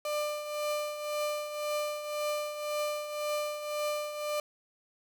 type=tone with tremolo; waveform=35% pulse; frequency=596 Hz; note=D5; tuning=25 cents sharp; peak=-27 dBFS; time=0.05-4.4 s; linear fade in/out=2 ms; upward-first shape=triangle; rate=1.9 Hz; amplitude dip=65%; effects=none